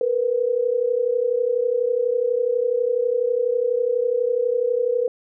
sine tone pair together, 464 / 496.1 Hz, A#4 / B4, -8 / +8 cents, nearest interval minor second, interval 116 cents, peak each -22 / -20 dBFS, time 0.01-5.08 s, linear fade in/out 2 ms, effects none

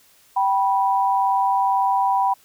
sine tone pair together, 778 / 980.2 Hz, G5 / B5, -13 / -13 cents, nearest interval major third, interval 400 cents, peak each -19 dBFS, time 0.36-2.34 s, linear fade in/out 10 ms, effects white hiss -55 dBFS RMS until 2.44 s

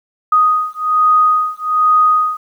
sine beating tone pair, 1245 / 1246.2 Hz, D#6 / D#6, +1 / +2 cents, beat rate 1.2 Hz, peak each -13 dBFS, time 0.32-2.37 s, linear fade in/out 5 ms, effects 8-bit

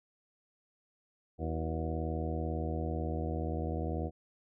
harmonic tone with a mistuned harmonic, 80.3 Hz, E2, 45 cents flat, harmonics 1 / 2 / 3 / 4 / 5 / 6 / 7 / 8 / 9, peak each -35 / -40 / -42 / -41 / -45 / -42 / -47 / -46 / -44 dBFS, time 1.38-4.11 s, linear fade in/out 50 ms, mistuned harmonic 5, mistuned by -99 cents, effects none

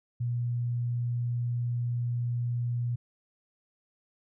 sine tone, 120.4 Hz, B2, 44 cents flat, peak -27 dBFS, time 0.2-2.96 s, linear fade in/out 10 ms, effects none

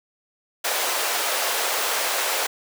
pink high-pass noise, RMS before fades -24 dBFS, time 0.64-2.47 s, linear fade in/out 10 ms, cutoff 500 Hz, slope 24 dB/octave, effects none

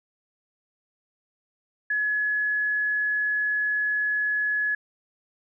sine tone, 1696 Hz, G#6, 36 cents sharp, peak -22 dBFS, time 1.9-4.75 s, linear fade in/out 5 ms, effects none

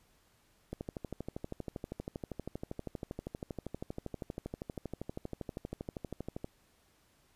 click train, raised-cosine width 2 ms, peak -25 dBFS, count 73, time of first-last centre 0.73-6.444 s, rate 12.6 Hz, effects pink hiss -69 dBFS RMS until 7.35 s + resampled to 32000 Hz

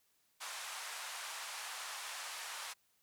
pink band-pass noise, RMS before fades -45 dBFS, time 0.4-2.74 s, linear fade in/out 20 ms, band 810 to 11000 Hz, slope 24 dB/octave, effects white hiss -75 dBFS RMS until 3.02 s

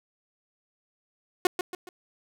sawtooth tone with echo, 362.4 Hz, F#4, 36 cents flat, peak -14 dBFS, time 1.45-1.47 s, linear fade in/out 2 ms, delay 140 ms, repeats 3, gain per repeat -8 dB, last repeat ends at 1.89 s, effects none

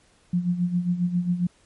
sine tone with tremolo, 176.8 Hz, F3, 22 cents sharp, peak -18 dBFS, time 0.33-1.47 s, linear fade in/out 5 ms, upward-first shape sine, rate 7.4 Hz, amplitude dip 70%, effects pink hiss -60 dBFS RMS until 1.65 s + MP3 48 kbps

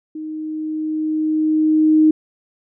sine tone with level ramp, 311.1 Hz, D#4, in tune, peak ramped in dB -26 to -8 dBFS, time 0.15-2.11 s, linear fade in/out 5 ms, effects none

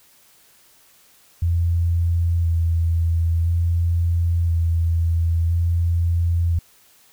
sine tone with vibrato, 84.2 Hz, E2, 37 cents sharp, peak -16 dBFS, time 1.42-6.59 s, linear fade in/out 5 ms, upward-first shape square, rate 0.49 Hz, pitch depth 18 cents each way, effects white hiss -54 dBFS RMS until 7.12 s

